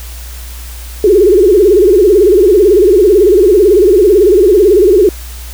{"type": "tone with vibrato", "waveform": "sine", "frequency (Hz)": 389.3, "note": "G4", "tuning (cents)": -12, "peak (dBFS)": -3, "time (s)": [1.04, 5.09], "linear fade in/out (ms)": 2, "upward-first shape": "sine", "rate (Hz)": 18, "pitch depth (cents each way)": 190, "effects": ["added 60 Hz sine -24 dBFS peak until 5.53 s", "white hiss -32 dBFS RMS until 5.53 s"]}